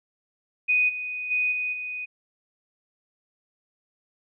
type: tone with level steps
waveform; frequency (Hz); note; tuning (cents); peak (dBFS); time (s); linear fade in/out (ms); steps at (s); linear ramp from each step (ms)
sine; 2489; D#7; 0; -18 / -29 / -21 / -25 / -30; 0.68-2.06; 20; 0.88 / 1.3 / 1.51 / 1.72; 20
effects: none